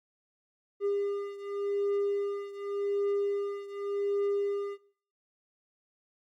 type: beating tone pair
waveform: triangle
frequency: 402.7 / 403.57 Hz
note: G4 / G#4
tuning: +47 / -50 cents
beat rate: 0.87 Hz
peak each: -29 / -32 dBFS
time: 0.8-4.78 s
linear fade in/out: 50 ms
effects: noise-tail reverb RT60 0.5 s tail -18 dB re dry + Opus 48 kbps